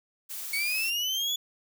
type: noise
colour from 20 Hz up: blue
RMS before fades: -37 dBFS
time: 0.29-0.91 s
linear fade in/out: 20 ms
type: linear sweep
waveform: 35% pulse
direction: up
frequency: 2207 to 3448 Hz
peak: -25 dBFS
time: 0.53-1.36 s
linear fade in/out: 5 ms
effects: none